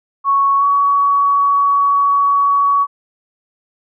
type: tone with pitch glide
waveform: sine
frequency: 1108.7 to 1126.8 Hz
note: C#6 to C#6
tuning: 0 to +28 cents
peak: -10 dBFS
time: 0.24-2.87 s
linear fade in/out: 50 ms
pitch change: +28 cents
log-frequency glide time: 0.58-0.64 s
effects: none